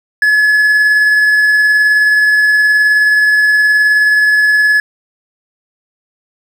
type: tone with tremolo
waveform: triangle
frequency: 1705 Hz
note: G#6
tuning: 45 cents sharp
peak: -4 dBFS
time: 0.22-4.8 s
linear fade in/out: 2 ms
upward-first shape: triangle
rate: 19 Hz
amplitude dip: 25%
effects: 7-bit